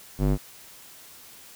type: tone with band-pass filter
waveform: square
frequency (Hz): 49.24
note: G1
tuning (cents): +8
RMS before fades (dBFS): -22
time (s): 0.18-0.38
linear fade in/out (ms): 50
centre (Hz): 210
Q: 0.72
effects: white hiss -48 dBFS RMS until 1.55 s